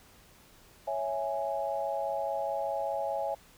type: chord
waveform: sine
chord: C# minor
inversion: none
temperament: equal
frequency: 554.4 / 659.3 / 830.6 Hz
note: C#5 / E5 / G#5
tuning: 0 / 0 / 0 cents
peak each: -34 dBFS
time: 0.87-3.35 s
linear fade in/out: 10 ms
effects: pink hiss -58 dBFS RMS until 3.57 s